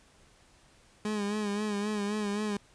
30% pulse tone with vibrato, 207.7 Hz, G#3, in tune, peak -27 dBFS, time 1.05-2.57 s, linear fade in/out 2 ms, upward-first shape sine, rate 3.8 Hz, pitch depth 53 cents each way, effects pink hiss -61 dBFS RMS until 2.74 s + resampled to 22050 Hz

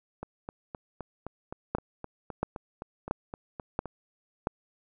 two click trains, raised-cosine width 1 ms, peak -13 / -23 dBFS, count 5 / 15, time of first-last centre 1.75-4.471 / 0.23-3.857 s, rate 1.47 / 3.86 Hz, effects none

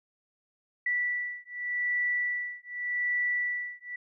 sine beating tone pair, 1961 / 1961.85 Hz, B6 / B6, -13 / -12 cents, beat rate 0.85 Hz, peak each -31 dBFS, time 0.86-3.96 s, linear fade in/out 5 ms, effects none

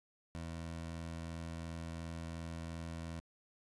20% pulse tone, 82.8 Hz, E2, 8 cents sharp, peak -37 dBFS, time 0.35-3.2 s, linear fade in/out 0 ms, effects resampled to 24000 Hz

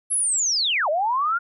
sine linear two-way sweep, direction down then up, 11175 to 573 to 1440 Hz, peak -19 dBFS, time 0.1-1.39 s, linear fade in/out 20 ms, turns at 0.89 s, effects none

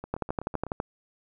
two click trains, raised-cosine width 1 ms, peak -14 / -23 dBFS, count 9 / 6, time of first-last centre 0.14-0.801 / 0.04-0.667 s, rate 12.1 / 7.98 Hz, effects none

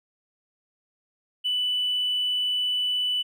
sine tone with hard clipping, 2981 Hz, F#7, 12 cents sharp, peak -23 dBFS, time 1.44-3.23 s, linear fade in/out 20 ms, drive 1 dB, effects none

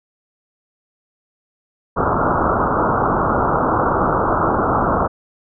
white low-pass noise, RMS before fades -17 dBFS, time 1.96-5.08 s, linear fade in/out 20 ms, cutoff 1400 Hz, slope 96 dB/octave, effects none

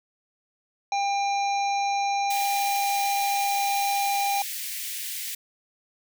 harmonic tone, 799 Hz, G5, 33 cents sharp, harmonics 1 / 3 / 5 / 7 / 8, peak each -23 / -33 / -37 / -40 / -41 dBFS, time 0.92-4.42 s, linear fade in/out 2 ms
white high-pass noise, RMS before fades -33 dBFS, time 2.3-5.35 s, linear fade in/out 5 ms, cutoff 1800 Hz, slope 48 dB/octave
effects none

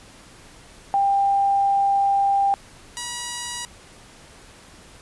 sine / 5% pulse tone pair in turn, 794 / 964.7 Hz, G5 / B5, +22 / -41 cents, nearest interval minor third, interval 337 cents, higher second, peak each -16 dBFS, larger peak neither, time 0.94-2.54 / 2.97-3.65 s, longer first, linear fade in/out 0 ms, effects pink hiss -47 dBFS RMS until 5.01 s + resampled to 24000 Hz

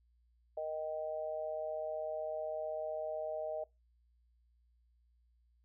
harmonic tone, 155.8 Hz, D#3, 3 cents sharp, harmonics 3 / 4 / 5, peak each -45 / -37 / -47 dBFS, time 0.57-3.64 s, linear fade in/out 5 ms, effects noise-tail reverb RT60 0.2 s tail -22 dB re dry + added 59 Hz sine -68 dBFS peak until 5.64 s

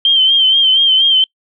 sine tone with vibrato, 3138 Hz, G7, 1 cent sharp, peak -7 dBFS, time 0.05-1.24 s, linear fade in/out 2 ms, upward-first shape sine, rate 4.2 Hz, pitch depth 53 cents each way, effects noise-tail reverb RT60 0.1 s tail -26 dB re dry

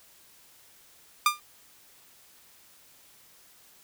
sawtooth tone with exponential decay, 1200 Hz, D6, 37 cents sharp, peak -12 dBFS, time 1.26-1.4 s, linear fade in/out 2 ms, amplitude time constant 30 ms, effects white hiss -57 dBFS RMS until 3.83 s

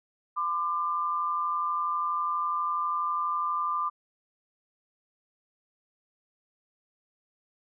sine tone pair together, 1020 / 1192.2 Hz, C6 / D6, -44 / +26 cents, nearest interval minor third, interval 270 cents, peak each -32 / -27 dBFS, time 0.36-3.9 s, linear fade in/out 20 ms, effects none

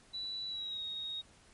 sine tone with pitch glide, 3951 to 3755 Hz, B7 to A#7, 0 to +12 cents, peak -37 dBFS, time 0.13-1.22 s, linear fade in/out 20 ms, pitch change -88 cents, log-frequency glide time 0.47-0.83 s, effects pink hiss -62 dBFS RMS until 1.53 s + MP3 48 kbps

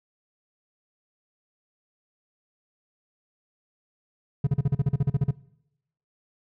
triangle tone bursts, 140 Hz, C#3, 18 cents sharp, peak -16 dBFS, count 13, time 4.44-5.31 s, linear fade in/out 5 ms, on 30 ms, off 40 ms, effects noise-tail reverb RT60 0.8 s tail -21 dB re dry

